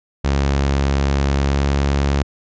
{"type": "tone with pitch glide", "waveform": "sawtooth", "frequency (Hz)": [69.3, 70.06], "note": ["C#2", "C#2"], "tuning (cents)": [0, 19], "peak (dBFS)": -11, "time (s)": [0.24, 2.23], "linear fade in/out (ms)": 10, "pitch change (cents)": 19, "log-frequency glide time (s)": [1.42, 1.63], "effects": ["resampled to 16000 Hz"]}